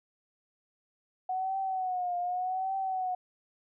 sine tone with vibrato, 739 Hz, F#5, 2 cents flat, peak -29 dBFS, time 1.29-3.15 s, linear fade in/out 5 ms, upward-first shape triangle, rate 0.85 Hz, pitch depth 85 cents each way, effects none

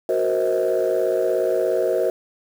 sine chord, C half-diminished seventh, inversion second, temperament equal with one note detuned, 370 / 466.2 / 523.3 / 637.9 Hz, Gb4 / Bb4 / C5 / Eb5, 0 / 0 / 0 / +43 cents, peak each -22 dBFS, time 0.09-2.1 s, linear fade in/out 2 ms, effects tanh soft clip ceiling -12 dBFS + 7-bit

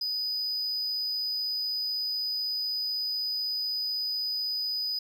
triangle tone, 4978 Hz, D#8, in tune, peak -27 dBFS, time 0.01-4.99 s, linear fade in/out 5 ms, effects none

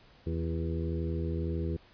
harmonic tone with a mistuned harmonic, 81.9 Hz, E2, 11 cents flat, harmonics 1 / 2 / 3 / 4 / 5 / 6, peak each -32 / -36 / -42 / -38 / -41 / -44 dBFS, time 0.26-1.77 s, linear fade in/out 10 ms, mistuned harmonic 4, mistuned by +48 cents, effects pink hiss -59 dBFS RMS until 1.93 s + resampled to 11025 Hz

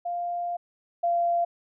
sine tone pair in turn, 698.5 / 689.3 Hz, F5 / F5, 0 / -23 cents, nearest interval unison, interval 23 cents, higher first, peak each -27 / -21 dBFS, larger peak second, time 0.05-0.57 / 1.03-1.45 s, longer first, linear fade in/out 10 ms, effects none

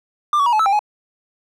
triangle tone with pitch steps, 1190 / 1127 / 957 / 859 / 1311 / 791 / 839 Hz, D6 / C#6 / A#5 / A5 / E6 / G5 / G#5, +22 / +28 / +45 / -42 / -10 / +15 / +17 cents, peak -11 dBFS, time 0.33-0.792 s, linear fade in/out 2 ms, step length 66 ms, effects none

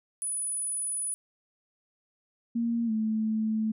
sine tone, 9920 Hz, D#9, 6 cents flat, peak -29 dBFS, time 0.22-1.14 s, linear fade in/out 0 ms
sine tone with pitch glide, 233.1 to 218.7 Hz, A#3 to A3, 0 to -10 cents, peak -25 dBFS, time 2.55-3.72 s, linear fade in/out 10 ms, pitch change -110 cents, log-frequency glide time 2.86-2.91 s
effects none

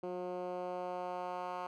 10% pulse tone with band-pass filter sweep, 180 Hz, F#3, 47 cents flat, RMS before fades -40 dBFS, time 0.03-1.67 s, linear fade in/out 5 ms, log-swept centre 390 to 1000 Hz, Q 1.4, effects none

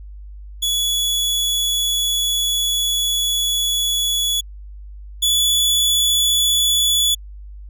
sawtooth tone pair in turn, 3396 / 3431 Hz, G#7 / A7, +38 / -44 cents, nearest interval unison, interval 18 cents, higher second, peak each -14 / -11 dBFS, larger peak second, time 0.62-4.41 / 5.22-7.15 s, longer first, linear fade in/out 10 ms, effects added 50 Hz sine -33 dBFS peak until 7.69 s

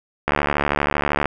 click train, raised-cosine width 0.5 ms, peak -3 dBFS, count 72, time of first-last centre 0.28-1.257 s, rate 72.7 Hz, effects none

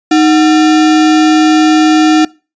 sine tone with sample-and-hold, 311.1 Hz, D#4, in tune, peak -4 dBFS, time 0.11-2.25 s, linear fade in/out 5 ms, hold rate 1050 Hz, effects noise-tail reverb RT60 0.3 s tail -23 dB re dry + resampled to 16000 Hz

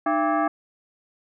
sine tone with frequency modulation, 185 Hz, F#3, in tune, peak -19 dBFS, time 0.06-0.48 s, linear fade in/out 5 ms, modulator 490 Hz, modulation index 2.4, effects none

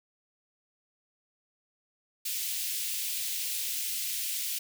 white high-pass noise, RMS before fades -33 dBFS, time 2.25-4.59 s, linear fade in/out 10 ms, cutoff 2400 Hz, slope 24 dB/octave, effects none

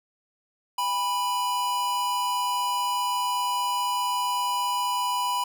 square tone pair together, 811.9 / 987 Hz, G#5 / B5, -39 / -1 cents, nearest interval minor third, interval 338 cents, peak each -35 / -25 dBFS, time 0.78-5.44 s, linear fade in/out 5 ms, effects none

